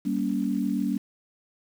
sine chord, G diminished, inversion none, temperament just, 196 / 235.2 / 282.2 Hz, G3 / Bb3 / Db4, 0 / +16 / +31 cents, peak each -28 dBFS, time 0.05-0.98 s, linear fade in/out 10 ms, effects 8-bit

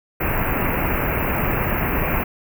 pink band-stop noise, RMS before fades -21 dBFS, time 0.2-2.24 s, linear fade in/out 10 ms, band 2700 to 13000 Hz, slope 96 dB/octave, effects none

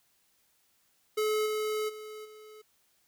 square tone with level steps, 429.2 Hz, A4, 43 cents flat, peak -27 / -30 / -42 / -49 dBFS, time 1.17-2.62 s, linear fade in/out 10 ms, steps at 1.45 / 1.88 / 2.24 s, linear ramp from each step 20 ms, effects white hiss -70 dBFS RMS until 3.07 s

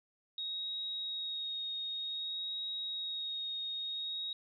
sine tone with vibrato, 3761 Hz, A#7, 15 cents sharp, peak -36 dBFS, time 0.38-4.33 s, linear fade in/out 2 ms, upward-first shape sine, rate 0.54 Hz, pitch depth 16 cents each way, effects none

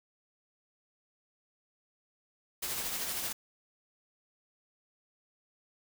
white noise with tremolo, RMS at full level -34 dBFS, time 2.62-3.33 s, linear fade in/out 10 ms, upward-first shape triangle, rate 13 Hz, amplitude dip 40%, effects none

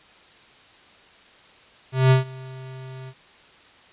square tone with ADSR envelope, 130.81 Hz, C3, in tune, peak -12 dBFS, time 1.92-3.14 s, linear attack 190 ms, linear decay 130 ms, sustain -24 dB, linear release 58 ms, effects white hiss -51 dBFS RMS until 3.92 s + resampled to 8000 Hz

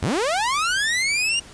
sawtooth linear sweep, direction up, 55 to 2868 Hz, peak -16 dBFS, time 0.02-1.4 s, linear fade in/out 10 ms, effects pink hiss -44 dBFS RMS until 1.53 s + resampled to 22050 Hz

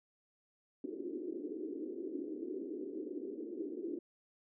pink band-pass noise, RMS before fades -42 dBFS, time 0.84-3.99 s, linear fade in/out 5 ms, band 290 to 390 Hz, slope 48 dB/octave, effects none

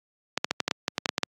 clicks, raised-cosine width 0.2 ms, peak -6 dBFS, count 12, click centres 0.376 / 0.445 / 0.51 / 0.603 / 0.68 / 0.712 / 0.881 / 0.981 / 1.058 / 1.091 / 1.181 / 1.233 s, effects high-pass 150 Hz 12 dB/octave + AAC 48 kbps

